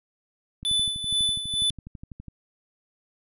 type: click train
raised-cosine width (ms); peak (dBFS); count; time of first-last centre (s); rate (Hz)
5; -27; 21; 0.63-2.283; 12.1
type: tone with tremolo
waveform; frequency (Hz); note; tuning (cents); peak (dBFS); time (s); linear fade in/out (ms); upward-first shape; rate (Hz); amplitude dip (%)
square; 3496; A7; -12; -21; 0.65-1.7; 0; sine; 2.2; 70
effects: resampled to 32000 Hz